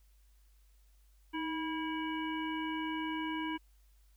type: harmonic tone with a mistuned harmonic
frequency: 325.2 Hz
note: E4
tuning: 23 cents flat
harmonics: 1 / 3 / 5 / 7 / 9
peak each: -36 / -40 / -45 / -45 / -46 dBFS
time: 1.33-3.58 s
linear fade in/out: 20 ms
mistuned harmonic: 1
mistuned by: -62 cents
effects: added 50 Hz sine -61 dBFS peak until 4.16 s + white hiss -74 dBFS RMS until 4.16 s